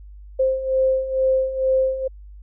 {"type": "beating tone pair", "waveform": "sine", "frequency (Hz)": [523.3, 525.5], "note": ["C5", "C5"], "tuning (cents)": [0, 7], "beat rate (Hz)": 2.2, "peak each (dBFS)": [-23, -18], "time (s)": [0.39, 2.08], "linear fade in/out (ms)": 10, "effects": ["added 50 Hz sine -38 dBFS peak until 2.42 s"]}